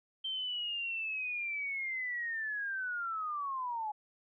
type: linear sweep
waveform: sine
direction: down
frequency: 3136 to 830.6 Hz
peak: -34 dBFS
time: 0.24-3.92 s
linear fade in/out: 10 ms
effects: none